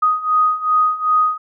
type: beating tone pair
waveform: sine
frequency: 1246 / 1248.6 Hz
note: D#6 / D#6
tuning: +2 / +6 cents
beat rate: 2.6 Hz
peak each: -18 / -15 dBFS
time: 0.02-1.38 s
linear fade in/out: 10 ms
effects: none